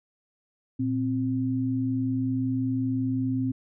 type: tone pair together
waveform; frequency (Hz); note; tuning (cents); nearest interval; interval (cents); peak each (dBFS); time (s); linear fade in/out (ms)
sine; 116.26 / 261.6; A#2 / C4; -4 / 0; octave + major second; 1404; -29 / -25; 0.79-3.52; 10
effects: none